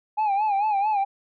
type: tone with vibrato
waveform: sine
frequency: 825 Hz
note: G#5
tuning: 12 cents flat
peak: -17 dBFS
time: 0.17-1.05 s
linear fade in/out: 20 ms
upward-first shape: sine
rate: 4.5 Hz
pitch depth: 96 cents each way
effects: tanh soft clip ceiling -19 dBFS